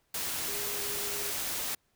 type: tone in noise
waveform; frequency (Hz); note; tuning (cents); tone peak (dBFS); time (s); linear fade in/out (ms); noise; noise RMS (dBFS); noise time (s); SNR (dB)
sine; 410; G#4; -22; -42; 0.48-1.31; 5; white; -34; 0.14-1.75; -11
effects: pink hiss -73 dBFS RMS until 1.95 s